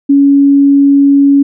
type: tone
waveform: sine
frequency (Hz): 280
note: C#4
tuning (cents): +18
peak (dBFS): -3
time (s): 0.09-1.43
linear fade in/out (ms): 10
effects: none